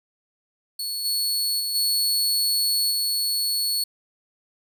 sawtooth tone with level steps, 4400 Hz, C#8, 14 cents flat, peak -24 / -19 / -22 / -17 / -19 dBFS, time 0.79-3.84 s, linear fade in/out 5 ms, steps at 1.04 / 1.59 / 1.74 / 2.9 s, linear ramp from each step 20 ms, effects none

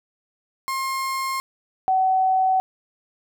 35% pulse / sine tone pair in turn, 1066 / 755.1 Hz, C6 / F#5, +32 / +35 cents, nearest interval tritone, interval 597 cents, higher first, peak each -22 / -16 dBFS, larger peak second, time 0.68-1.4 / 1.88-2.6 s, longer neither, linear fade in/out 0 ms, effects none

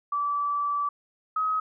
sine tone pair in turn, 1157 / 1269.9 Hz, D6 / D#6, -26 / +35 cents, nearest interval major second, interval 161 cents, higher second, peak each -24 / -23 dBFS, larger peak second, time 0.12-0.89 / 1.36-1.6 s, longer first, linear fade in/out 5 ms, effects none

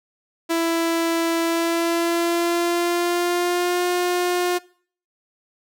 sawtooth tone with pitch glide, 332.4 to 356.3 Hz, E4 to F4, +15 to +35 cents, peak -15 dBFS, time 0.49-4.59 s, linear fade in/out 20 ms, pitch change +120 cents, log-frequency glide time 1.42-3.85 s, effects noise-tail reverb RT60 0.5 s tail -22 dB re dry

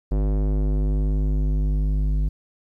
square tone with low-pass filter sweep, 50.7 Hz, G#1, 41 cents flat, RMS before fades -21 dBFS, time 0.11-2.29 s, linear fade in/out 10 ms, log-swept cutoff 530 to 160 Hz, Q 0.83, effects 10-bit

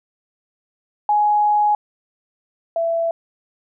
sine tone pair in turn, 836 / 666.8 Hz, G#5 / E5, +11 / +20 cents, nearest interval major third, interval 391 cents, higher first, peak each -13 / -17 dBFS, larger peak first, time 1.09-1.75 / 2.76-3.11 s, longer first, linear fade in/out 2 ms, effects none

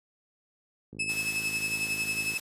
click train, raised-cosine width 3 ms, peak -30 dBFS, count 76, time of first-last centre 0.93-2.337 s, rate 53.3 Hz
40% pulse tone with tremolo, 2600 Hz, E7, 24 cents flat, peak -25 dBFS, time 0.99-2.38 s, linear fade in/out 10 ms, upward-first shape sine, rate 11 Hz, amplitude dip 60%
white noise, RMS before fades -40 dBFS, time 1.09-2.4 s, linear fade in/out 5 ms
effects high-pass 100 Hz 12 dB/octave + resampled to 32000 Hz

